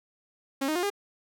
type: tone with pitch steps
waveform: sawtooth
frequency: 271.9 / 310.5 / 354.7 / 405 Hz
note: C#4 / D#4 / F4 / G#4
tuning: -33 / -3 / +27 / -43 cents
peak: -22 dBFS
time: 0.61-0.902 s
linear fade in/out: 10 ms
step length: 73 ms
effects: none